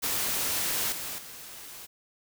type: noise with level steps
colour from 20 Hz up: white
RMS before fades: -29 / -36 / -44 dBFS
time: 0.02-1.87 s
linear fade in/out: 20 ms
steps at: 0.92 / 1.18 s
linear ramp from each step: 5 ms
effects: none